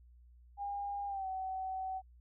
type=tone with pitch glide; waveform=sine; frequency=807 to 757.3 Hz; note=G#5 to F#5; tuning=-50 to +40 cents; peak=-36 dBFS; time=0.57-2.02 s; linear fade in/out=50 ms; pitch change=-110 cents; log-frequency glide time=1.07-1.27 s; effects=added 60 Hz sine -57 dBFS peak until 2.2 s